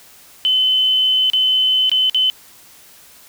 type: tone with dropouts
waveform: sine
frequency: 3042 Hz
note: F#7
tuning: 47 cents sharp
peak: -12 dBFS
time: 0.45-2.3 s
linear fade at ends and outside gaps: 0 ms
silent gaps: 1.3-1.334 / 1.895-1.916 / 2.097-2.146 s
effects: white hiss -45 dBFS RMS until 3.28 s